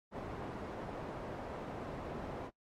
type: low-pass noise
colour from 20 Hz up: white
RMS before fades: -43 dBFS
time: 0.11-2.51 s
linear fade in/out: 50 ms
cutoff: 690 Hz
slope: 12 dB/octave
effects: noise-tail reverb RT60 0.1 s tail -21 dB re dry + MP3 64 kbps